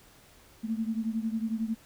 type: beating tone pair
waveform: sine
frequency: 220 / 231 Hz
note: A3 / A#3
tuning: 0 / -16 cents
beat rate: 11 Hz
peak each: -30 / -33 dBFS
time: 0.63-1.75 s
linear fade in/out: 20 ms
effects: pink hiss -57 dBFS RMS until 1.85 s